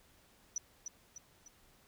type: tone with echo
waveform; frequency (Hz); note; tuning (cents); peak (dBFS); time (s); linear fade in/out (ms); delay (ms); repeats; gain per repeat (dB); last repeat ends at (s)
sine; 5920; F#8; 0; -33; 0.56-0.58; 2; 300; 3; -6; 1.48
effects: pink hiss -66 dBFS RMS until 1.87 s